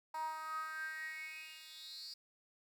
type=tone with high-pass filter sweep; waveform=10% pulse; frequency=314.7 Hz; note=D#4; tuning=20 cents sharp; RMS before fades=-45 dBFS; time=0.14-2.14 s; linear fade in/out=5 ms; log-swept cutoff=870 to 4800 Hz; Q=9.6; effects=12-bit